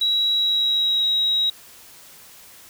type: tone with pitch glide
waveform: sine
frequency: 3881 to 3825 Hz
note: B7 to A#7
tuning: -31 to +44 cents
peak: -17 dBFS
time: 0.01-1.5 s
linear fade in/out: 5 ms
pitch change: -25 cents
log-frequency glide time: 0.34-1.08 s
effects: white hiss -46 dBFS RMS until 2.69 s